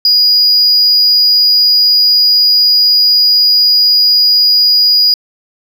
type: tone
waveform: sine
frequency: 4898 Hz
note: D#8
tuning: 28 cents flat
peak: -3 dBFS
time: 0.05-5.14 s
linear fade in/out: 2 ms
effects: tanh soft clip ceiling -4 dBFS